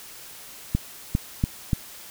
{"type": "clicks", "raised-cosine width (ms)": 5, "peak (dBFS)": -8, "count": 4, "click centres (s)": [0.75, 1.151, 1.439, 1.732], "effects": ["white hiss -43 dBFS RMS until 2.1 s"]}